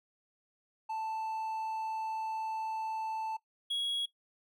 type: tone pair in turn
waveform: triangle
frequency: 882 / 3322 Hz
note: A5 / G#7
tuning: +4 / 0 cents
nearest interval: octave + major seventh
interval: 2296 cents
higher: second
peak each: -32 / -29 dBFS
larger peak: second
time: 0.89-3.37 / 3.7-4.06 s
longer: first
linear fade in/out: 10 ms
effects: noise-tail reverb RT60 0.1 s tail -17 dB re dry